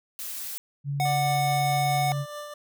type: noise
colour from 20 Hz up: blue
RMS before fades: -35 dBFS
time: 0.19-0.58 s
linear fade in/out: 0 ms
type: tone with pitch glide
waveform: sine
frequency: 141.5 to 140.36 Hz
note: C#3 to C#3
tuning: +36 to +22 cents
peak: -26 dBFS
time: 0.84-2.26 s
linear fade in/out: 50 ms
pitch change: -14 cents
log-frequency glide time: 0.95-1.4 s
type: tone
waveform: square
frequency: 736 Hz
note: F#5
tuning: 9 cents flat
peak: -24 dBFS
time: 1-2.12 s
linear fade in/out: 0 ms
type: tone with tremolo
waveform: 25% pulse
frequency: 591 Hz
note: D5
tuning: 11 cents sharp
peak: -30 dBFS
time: 1.05-2.54 s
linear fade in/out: 5 ms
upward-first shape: triangle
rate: 4.7 Hz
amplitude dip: 45%
effects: none